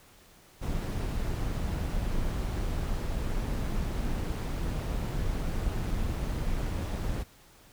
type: noise with amplitude modulation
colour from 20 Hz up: brown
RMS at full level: -29 dBFS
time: 0.61-7.24 s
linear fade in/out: 20 ms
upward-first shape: sine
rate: 186 Hz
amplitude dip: 35%
effects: pink hiss -57 dBFS RMS until 7.72 s